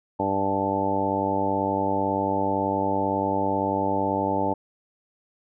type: harmonic tone with a mistuned harmonic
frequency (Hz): 98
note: G2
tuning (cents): 0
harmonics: 1 / 2 / 3 / 4 / 5 / 6 / 7 / 8 / 9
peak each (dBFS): -35 / -32 / -29 / -33 / -31 / -30 / -34 / -33 / -26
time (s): 0.19-4.54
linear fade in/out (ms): 10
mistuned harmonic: 9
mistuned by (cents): -15
effects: none

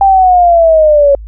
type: linear sweep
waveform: sine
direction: down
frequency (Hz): 792 to 554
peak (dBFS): -3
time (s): 0.01-1.15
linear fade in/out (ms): 2
effects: added 53 Hz sine -24 dBFS peak until 1.27 s

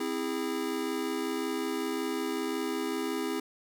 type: chord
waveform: square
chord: C augmented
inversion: none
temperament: just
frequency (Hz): 261.6 / 327 / 408.8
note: C4 / E4 / G#4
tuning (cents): 0 / -14 / -27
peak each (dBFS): -36 / -35 / -35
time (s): 0-3.4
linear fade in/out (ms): 5
effects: none

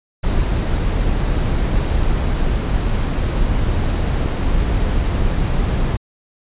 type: noise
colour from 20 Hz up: brown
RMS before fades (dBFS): -17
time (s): 0.23-5.97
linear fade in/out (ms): 10
effects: resampled to 8000 Hz

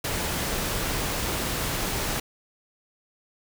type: noise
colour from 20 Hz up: pink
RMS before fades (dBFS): -28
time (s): 0.04-2.2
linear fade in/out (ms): 5
effects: none

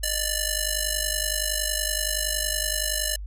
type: ring-modulated tone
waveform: 5% pulse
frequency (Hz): 1174.7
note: D6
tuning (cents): 0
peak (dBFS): -9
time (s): 0.03-3.16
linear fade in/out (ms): 5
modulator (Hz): 562
effects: added 50 Hz sine -32 dBFS peak until 3.26 s + resampled to 32000 Hz

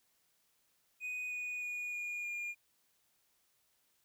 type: tone with pitch steps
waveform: triangle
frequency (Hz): 2489 / 2470 / 2452 / 2434 / 2415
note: D#7 / D#7 / D#7 / D#7 / D7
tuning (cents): 0 / -13 / -26 / -39 / +48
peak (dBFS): -36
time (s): 1-2.55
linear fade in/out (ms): 50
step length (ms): 310
effects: white hiss -75 dBFS RMS until 4.04 s

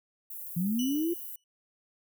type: high-pass noise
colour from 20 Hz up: white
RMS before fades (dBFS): -41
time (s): 0.3-1.36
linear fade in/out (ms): 5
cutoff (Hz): 12000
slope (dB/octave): 24
type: linear sweep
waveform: sine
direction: up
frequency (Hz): 164.81 to 353.6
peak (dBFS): -26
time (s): 0.56-1.14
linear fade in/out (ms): 10
type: tone with exponential decay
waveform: 25% pulse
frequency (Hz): 2955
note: F#7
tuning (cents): -3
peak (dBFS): -31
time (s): 0.79-1.44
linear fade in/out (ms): 2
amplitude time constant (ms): 140
effects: none

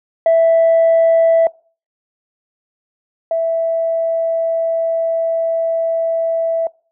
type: tone pair in turn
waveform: sine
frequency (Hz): 659.3 / 659.3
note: E5 / E5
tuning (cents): 0 / 0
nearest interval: unison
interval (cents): 0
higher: neither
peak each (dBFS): -6 / -13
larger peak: first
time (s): 0.26-1.47 / 3.31-6.67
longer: second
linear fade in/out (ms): 2
effects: noise-tail reverb RT60 0.4 s tail -25 dB re dry + tanh soft clip ceiling -6 dBFS

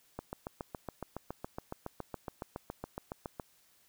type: click train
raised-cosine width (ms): 1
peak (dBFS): -24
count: 24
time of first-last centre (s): 0.19-3.398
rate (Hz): 7.17
effects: white hiss -67 dBFS RMS until 3.88 s

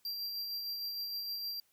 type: tone with tremolo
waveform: square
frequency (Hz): 4733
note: D8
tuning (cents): +13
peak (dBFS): -36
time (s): 0.05-1.6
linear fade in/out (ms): 2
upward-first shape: sine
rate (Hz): 6.5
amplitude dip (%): 30
effects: white hiss -72 dBFS RMS until 1.72 s

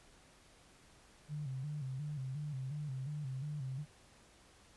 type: tone with vibrato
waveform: sine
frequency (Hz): 140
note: C#3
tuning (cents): +18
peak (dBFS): -38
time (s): 1.28-3.86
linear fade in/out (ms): 50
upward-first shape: square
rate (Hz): 2.8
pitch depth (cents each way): 110
effects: pink hiss -63 dBFS RMS until 4.76 s + resampled to 24000 Hz

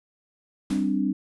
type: chord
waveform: sine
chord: G suspended fourth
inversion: none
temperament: just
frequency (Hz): 196 / 261.3 / 294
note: G3 / C4 / D4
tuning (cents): 0 / -2 / +2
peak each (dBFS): -26 / -26 / -26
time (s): 0.7-1.13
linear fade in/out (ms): 10
type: noise with exponential decay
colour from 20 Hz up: pink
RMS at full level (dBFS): -35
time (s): 0.7-1.02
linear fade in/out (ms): 5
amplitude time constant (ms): 68
effects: resampled to 24000 Hz

